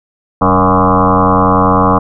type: tone with frequency modulation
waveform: sine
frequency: 649 Hz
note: E5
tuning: 27 cents flat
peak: -6 dBFS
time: 0.41-1.99 s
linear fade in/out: 10 ms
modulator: 90.5 Hz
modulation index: 6.3
effects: none